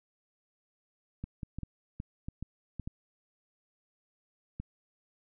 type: clicks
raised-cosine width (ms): 5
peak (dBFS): -25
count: 10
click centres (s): 1.24 / 1.432 / 1.586 / 1.633 / 2.001 / 2.285 / 2.426 / 2.797 / 2.875 / 4.6
effects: none